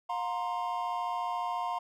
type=chord; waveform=triangle; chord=F suspended fourth; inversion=none; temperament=equal with one note detuned; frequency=714 / 932.3 / 1046.5 Hz; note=F5 / Bb5 / C6; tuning=+38 / 0 / 0 cents; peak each=-33 / -33 / -34 dBFS; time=0.09-1.79 s; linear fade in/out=10 ms; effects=none